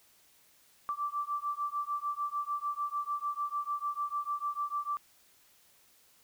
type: beating tone pair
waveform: sine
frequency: 1165 / 1171.7 Hz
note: D6 / D6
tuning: -14 / -4 cents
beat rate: 6.7 Hz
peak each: -35 / -35 dBFS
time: 0.89-4.97 s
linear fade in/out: 0 ms
effects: white hiss -64 dBFS RMS until 6.23 s